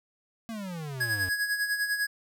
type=exponential sweep; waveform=square; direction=down; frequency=233.1 to 89.4 Hz; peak=-35 dBFS; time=0.49-1.29 s; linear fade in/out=0 ms
type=tone with tremolo; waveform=square; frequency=1665 Hz; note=G#6; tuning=4 cents sharp; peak=-25 dBFS; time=1-2.07 s; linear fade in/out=10 ms; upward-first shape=sine; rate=10 Hz; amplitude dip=60%
effects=none